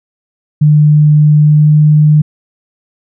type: tone with pitch glide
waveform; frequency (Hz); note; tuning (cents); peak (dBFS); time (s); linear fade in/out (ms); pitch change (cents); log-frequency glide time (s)
sine; 150.3 to 151.43; D3 to D#3; +40 to -47; -3; 0.61-2.22; 10; +13; 1.42-1.74
effects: none